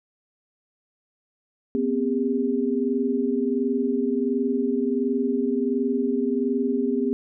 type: tone cluster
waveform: sine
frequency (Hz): 241.8 / 263.2 / 404.1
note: B3 / C4 / G#4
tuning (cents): -36 / +10 / -47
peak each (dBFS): -25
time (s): 1.75-7.13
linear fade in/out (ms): 0
effects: none